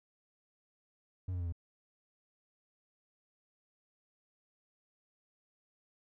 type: tone with pitch steps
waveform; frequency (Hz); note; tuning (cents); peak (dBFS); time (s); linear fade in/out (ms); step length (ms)
triangle; 92.2 / 89.42 / 86.72 / 84.11; F#2 / F2 / F2 / E2; -6 / +41 / -12 / +35; -32; 1.28-1.524; 5; 61
effects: none